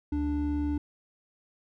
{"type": "tone pair together", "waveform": "triangle", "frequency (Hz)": [73.17, 293.7], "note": ["D2", "D4"], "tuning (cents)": [-6, 0], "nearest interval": "2 octaves", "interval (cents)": 2406, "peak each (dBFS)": [-29, -26], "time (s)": [0.12, 0.78], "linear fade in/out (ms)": 5, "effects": []}